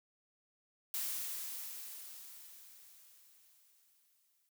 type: noise with exponential decay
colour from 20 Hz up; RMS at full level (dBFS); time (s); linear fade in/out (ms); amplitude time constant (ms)
blue; -37; 0.94-4.49; 1; 770
effects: noise-tail reverb RT60 0.1 s tail -25 dB re dry